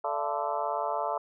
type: harmonic tone with a mistuned harmonic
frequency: 146.2 Hz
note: D3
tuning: 7 cents flat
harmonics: 3 / 4 / 5 / 6 / 7 / 8 / 9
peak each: -39 / -35 / -33 / -33 / -36 / -38 / -40 dBFS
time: 0.04-1.18 s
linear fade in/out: 5 ms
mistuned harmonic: 5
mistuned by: -120 cents
effects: none